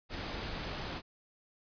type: noise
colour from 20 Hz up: pink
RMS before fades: -39 dBFS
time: 0.09-1.02 s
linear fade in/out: 50 ms
effects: resampled to 11025 Hz